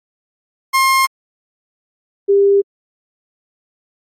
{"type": "tone pair in turn", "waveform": ["30% pulse", "sine"], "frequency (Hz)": [1065, 398.9], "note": ["C6", "G4"], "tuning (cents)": [30, 30], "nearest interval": "octave + perfect fourth", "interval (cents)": 1700, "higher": "first", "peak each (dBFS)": -8, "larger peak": "neither", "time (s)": [[0.73, 1.07], [2.28, 2.62]], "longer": "neither", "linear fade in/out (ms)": 20, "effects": ["AAC 48 kbps"]}